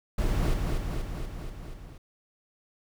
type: noise with echo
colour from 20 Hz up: brown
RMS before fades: -26 dBFS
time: 0.18-0.54 s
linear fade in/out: 5 ms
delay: 240 ms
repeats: 6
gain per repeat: -3 dB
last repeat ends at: 1.98 s
effects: none